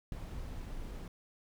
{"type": "noise with ADSR envelope", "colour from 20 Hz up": "brown", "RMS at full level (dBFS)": -34, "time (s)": [0.12, 1.08], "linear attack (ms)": 3, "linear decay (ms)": 3, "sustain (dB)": -8, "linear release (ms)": 3, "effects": []}